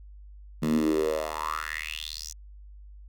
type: tone with high-pass filter sweep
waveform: 10% pulse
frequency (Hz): 77.5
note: D#2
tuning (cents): -6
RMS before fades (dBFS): -29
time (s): 0.62-2.33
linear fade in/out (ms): 10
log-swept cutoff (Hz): 180 to 6300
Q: 6.2
effects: added 50 Hz sine -44 dBFS peak until 3.08 s